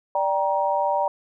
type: chord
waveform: sine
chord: G minor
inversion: second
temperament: equal with one note detuned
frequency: 587.3 / 784 / 943.2 Hz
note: D5 / G5 / Bb5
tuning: 0 / 0 / +20 cents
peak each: -24 / -25 / -23 dBFS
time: 0.15-1.08 s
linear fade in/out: 2 ms
effects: none